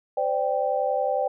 sine chord, C suspended second, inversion none, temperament equal with one note detuned, 516.3 / 587.3 / 784 Hz, C5 / D5 / G5, -23 / 0 / 0 cents, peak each -26 dBFS, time 0.17-1.28 s, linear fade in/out 5 ms, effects none

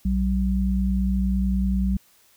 sine tone pair together, 60.26 / 191.3 Hz, B1 / G3, -42 / -42 cents, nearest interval octave + minor sixth, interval 2000 cents, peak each -22 dBFS, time 0.05-1.97 s, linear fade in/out 5 ms, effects white hiss -58 dBFS RMS until 2.36 s

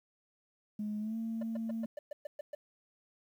sine tone with pitch glide, 210.7 to 225.8 Hz, G#3 to A3, +25 to +45 cents, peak -33 dBFS, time 0.79-1.86 s, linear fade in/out 5 ms, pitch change +120 cents, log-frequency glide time 0.99-1.17 s
triangle tone bursts, 590 Hz, D5, 8 cents sharp, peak -35 dBFS, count 9, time 1.41-2.55 s, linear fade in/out 5 ms, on 20 ms, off 120 ms
effects tanh soft clip ceiling -30 dBFS + 11-bit

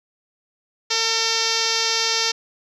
5% pulse tone with low-pass filter, 452.1 Hz, A4, 47 cents sharp, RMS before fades -21 dBFS, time 0.9-2.32 s, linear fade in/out 10 ms, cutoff 5600 Hz, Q 3.3, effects none

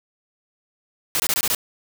white noise bursts, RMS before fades -21 dBFS, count 6, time 1.15-1.548 s, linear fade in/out 0 ms, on 48 ms, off 22 ms, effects none

